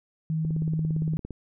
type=tone with pitch glide; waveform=sine; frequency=158.9 to 157.98 Hz; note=D#3 to D#3; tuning=+37 to +27 cents; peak=-24 dBFS; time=0.3-1.17 s; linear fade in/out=0 ms; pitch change=-10 cents; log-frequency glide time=0.47-1 s
type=click train; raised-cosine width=3 ms; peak=-23 dBFS; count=16; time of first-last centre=0.45-1.307 s; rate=17.5 Hz
effects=none